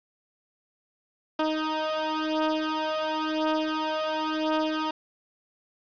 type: beating tone pair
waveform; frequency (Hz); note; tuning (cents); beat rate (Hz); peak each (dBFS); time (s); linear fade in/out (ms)
15% pulse; 311.1 / 312.05; D#4 / D#4; 0 / +5; 0.95; -22; 1.39-4.91; 5
effects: resampled to 11025 Hz + 8-bit